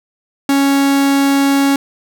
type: tone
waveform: 45% pulse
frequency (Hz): 277.2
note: C#4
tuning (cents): 0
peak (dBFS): -10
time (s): 0.49-1.76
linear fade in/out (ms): 2
effects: none